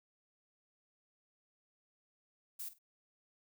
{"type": "noise with echo", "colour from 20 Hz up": "violet", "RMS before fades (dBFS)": -43, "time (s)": [2.59, 2.69], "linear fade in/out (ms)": 10, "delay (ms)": 49, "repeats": 2, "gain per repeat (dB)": -14, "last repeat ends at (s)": 2.788, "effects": []}